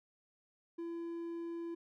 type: tone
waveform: triangle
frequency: 337.2 Hz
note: E4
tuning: 39 cents sharp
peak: -37 dBFS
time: 0.78-1.75 s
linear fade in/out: 10 ms
effects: none